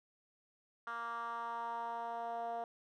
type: tone with band-pass filter sweep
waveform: 10% pulse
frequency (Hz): 233.1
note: A#3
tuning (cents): 0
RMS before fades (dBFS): -41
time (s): 0.87-2.64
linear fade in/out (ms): 2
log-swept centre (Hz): 1300 to 660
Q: 3.8
effects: none